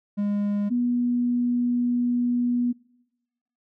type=tone pair in turn; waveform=triangle / sine; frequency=204.5 / 243.2 Hz; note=G#3 / B3; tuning=-26 / -26 cents; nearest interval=minor third; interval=300 cents; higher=second; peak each=-20 dBFS; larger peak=neither; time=0.17-0.7 / 0.7-2.73 s; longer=second; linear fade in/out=20 ms; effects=noise-tail reverb RT60 1.0 s tail -25 dB re dry